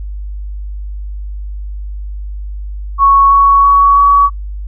sine tone with pitch steps, 1108.7 / 1116.4 / 1124.2 / 1132 Hz, C#6 / C#6 / C#6 / C#6, 0 / +12 / +24 / +36 cents, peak -4 dBFS, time 2.98-4.3 s, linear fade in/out 50 ms, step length 330 ms, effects noise-tail reverb RT60 0.1 s tail -22 dB re dry + added 50 Hz sine -20 dBFS peak until 4.67 s

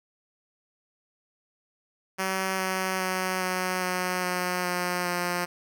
5% pulse tone with pitch steps, 190 / 188.03 / 186.09 / 184.17 / 182.26 / 180.38 / 178.51 / 176.66 Hz, F#3 / F#3 / F#3 / F#3 / F#3 / F#3 / F3 / F3, +46 / +28 / +10 / -8 / -26 / -44 / +38 / +20 cents, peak -15 dBFS, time 2.18-5.46 s, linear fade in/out 20 ms, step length 410 ms, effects none

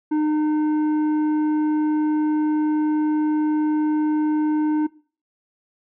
sine tone with tanh clipping, 305.1 Hz, D#4, 34 cents flat, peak -19 dBFS, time 0.11-4.87 s, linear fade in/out 10 ms, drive 8 dB, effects noise-tail reverb RT60 0.4 s tail -20 dB re dry

